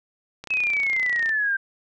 click train, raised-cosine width 0.2 ms, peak -19 dBFS, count 27, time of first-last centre 0.44-1.292 s, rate 30.5 Hz
sine exponential sweep, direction down, 2597 to 1568 Hz, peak -20 dBFS, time 0.5-1.57 s, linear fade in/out 10 ms
effects none

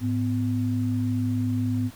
sine tone pair together, 106.1 / 251.8 Hz, G#2 / B3, +38 / +34 cents, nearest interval octave + minor third, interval 1496 cents, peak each -25 dBFS, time 0-1.91 s, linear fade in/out 50 ms, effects pink hiss -49 dBFS RMS until 1.95 s

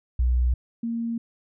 sine tone pair in turn, 61.5 / 231.5 Hz, B1 / A#3, -7 / -12 cents, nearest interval octave + major seventh, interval 2295 cents, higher second, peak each -18 / -25 dBFS, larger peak first, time 0.19-0.54 / 0.83-1.18 s, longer neither, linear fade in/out 5 ms, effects none

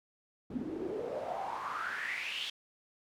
pink noise with band-pass filter sweep, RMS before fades -38 dBFS, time 0.5-2.5 s, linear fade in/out 5 ms, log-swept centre 230 to 3400 Hz, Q 6.4, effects none

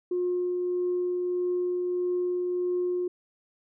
sine tone with tremolo, 358.1 Hz, F4, 43 cents sharp, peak -23 dBFS, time 0.11-3.08 s, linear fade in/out 5 ms, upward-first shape triangle, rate 1.6 Hz, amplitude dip 25%, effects tanh soft clip ceiling -20 dBFS

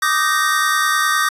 square chord, Eb major seventh, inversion third, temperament equal with one note detuned, 1174.7 / 1244.5 / 1546.4 / 1864.7 Hz, D6 / Eb6 / G6 / Bb6, 0 / 0 / -24 / 0 cents, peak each -21 dBFS, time 0.02-1.29 s, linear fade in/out 5 ms, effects resampled to 32000 Hz

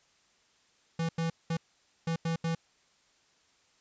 square tone bursts at uneven times, 164.81 Hz, E3, in tune, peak -29 dBFS, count 6, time 0.99-1.09 / 1.18-1.3 / 1.5-1.57 / 2.07-2.16 / 2.25-2.36 / 2.44-2.55 s, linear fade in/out 5 ms, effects white hiss -67 dBFS RMS until 3.8 s + resampled to 16000 Hz

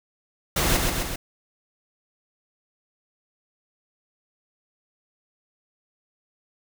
pink noise with echo, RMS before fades -22 dBFS, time 0.56-0.77 s, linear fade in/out 5 ms, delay 130 ms, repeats 3, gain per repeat -3 dB, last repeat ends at 1.16 s, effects none

